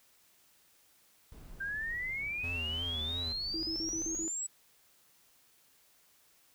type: noise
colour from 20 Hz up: brown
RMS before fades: -50 dBFS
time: 1.32-4.26 s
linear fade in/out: 2 ms
type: exponential sweep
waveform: sine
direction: up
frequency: 1568 to 7902 Hz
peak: -34 dBFS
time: 1.6-4.47 s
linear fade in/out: 10 ms
type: tone with vibrato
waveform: square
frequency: 82 Hz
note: E2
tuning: 9 cents flat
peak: -40 dBFS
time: 2.43-3.33 s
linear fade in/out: 10 ms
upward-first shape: triangle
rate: 3 Hz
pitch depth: 130 cents each way
type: tone bursts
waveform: sine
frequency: 324.6 Hz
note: E4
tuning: 27 cents flat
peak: -37 dBFS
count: 6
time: 3.54-4.28 s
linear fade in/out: 0 ms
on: 90 ms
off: 40 ms
effects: white hiss -66 dBFS RMS until 6.54 s